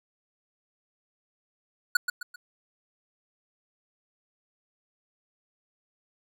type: tone with echo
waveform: square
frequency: 1461 Hz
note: F#6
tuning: 22 cents flat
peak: -18 dBFS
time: 1.95-1.97 s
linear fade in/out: 5 ms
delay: 130 ms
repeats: 3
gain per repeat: -8 dB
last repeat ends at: 2.36 s
effects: none